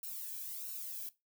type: noise with flanger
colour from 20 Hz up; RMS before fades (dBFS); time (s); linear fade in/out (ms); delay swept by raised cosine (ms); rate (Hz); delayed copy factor
violet; -43; 0.03-1.09; 2; 0.73 to 1.25; 1.5; +0.7
effects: noise-tail reverb RT60 0.2 s tail -17 dB re dry